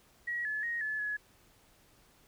sine tone with pitch steps, 1911 / 1719 / 1874 / 1724 / 1694 Hz, A#6 / A6 / A#6 / A6 / G#6, +43 / -41 / +9 / -36 / +34 cents, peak -32 dBFS, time 0.27-1.17 s, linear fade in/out 10 ms, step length 180 ms, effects pink hiss -64 dBFS RMS until 2.27 s

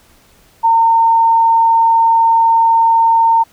sine tone, 912 Hz, A#5, 38 cents flat, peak -7 dBFS, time 0.63-3.44 s, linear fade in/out 20 ms, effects pink hiss -49 dBFS RMS until 3.52 s

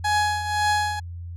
30% pulse tone with tremolo, 838 Hz, G#5, 15 cents sharp, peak -15 dBFS, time 0.04-1 s, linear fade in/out 10 ms, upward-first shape triangle, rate 1.9 Hz, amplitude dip 70%, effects added 86 Hz sine -32 dBFS peak until 1.36 s + low-pass 9000 Hz 12 dB/octave

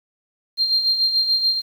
sine tone with tremolo, 4186 Hz, C8, in tune, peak -13 dBFS, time 0.57-1.62 s, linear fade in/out 50 ms, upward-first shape sine, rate 6.9 Hz, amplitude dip 60%, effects tanh soft clip ceiling -9 dBFS + 8-bit

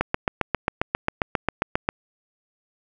click train, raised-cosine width 0.5 ms, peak -5 dBFS, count 15, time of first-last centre 0.01-1.889 s, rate 7.45 Hz, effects none

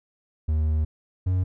triangle tone pair in turn, 77.5 / 92.16 Hz, D#2 / F#2, -6 / -6 cents, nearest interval minor third, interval 300 cents, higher second, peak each -18 dBFS, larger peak neither, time 0.48-0.85 / 1.26-1.44 s, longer first, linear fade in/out 10 ms, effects none

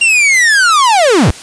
45% pulse linear sweep, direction down, 2798 to 53.4 Hz, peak -6 dBFS, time 0.01-1.31 s, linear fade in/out 5 ms, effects white hiss -31 dBFS RMS until 1.42 s + resampled to 22050 Hz

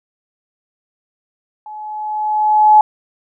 sine tone with level ramp, 852 Hz, G#5, 44 cents sharp, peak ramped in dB -29 to -3 dBFS, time 1.66-2.81 s, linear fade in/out 2 ms, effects none

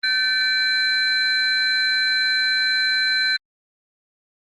sine tone cluster, 1539 / 1760 / 2322 / 4061 Hz, G6 / A6 / D7 / B7, -32 / 0 / -20 / +48 cents, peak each -20 / -27 / -28 / -20 dBFS, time 0.03-3.37 s, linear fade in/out 10 ms, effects tanh soft clip ceiling -10 dBFS + Opus 24 kbps

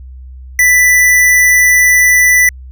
square tone, 1982 Hz, B6, 6 cents sharp, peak -6 dBFS, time 0.59-2.49 s, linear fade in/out 2 ms, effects added 64 Hz sine -28 dBFS peak until 2.71 s

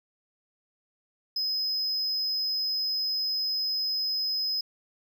triangle tone, 5070 Hz, D#8, 32 cents sharp, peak -25 dBFS, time 1.36-4.61 s, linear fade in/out 5 ms, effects 11-bit

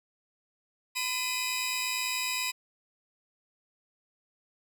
20% pulse tone cluster, 1010 / 2437 / 2546 / 3863 Hz, B5 / D#7 / D#7 / B7, +39 / -37 / +39 / -39 cents, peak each -31 / -29 / -30 / -31 dBFS, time 0.95-2.52 s, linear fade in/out 20 ms, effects none

